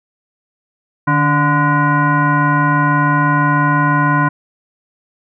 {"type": "tone with frequency modulation", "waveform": "sine", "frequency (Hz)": 587.3, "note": "D5", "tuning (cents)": 0, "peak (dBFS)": -10, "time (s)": [1.07, 4.29], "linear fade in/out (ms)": 10, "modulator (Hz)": 437, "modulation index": 2.2, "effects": []}